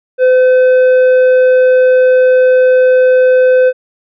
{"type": "tone with tanh clipping", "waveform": "sine", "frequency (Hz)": 510, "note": "C5", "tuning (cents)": -44, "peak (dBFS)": -6, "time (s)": [0.18, 3.73], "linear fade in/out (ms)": 50, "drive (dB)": 7, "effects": []}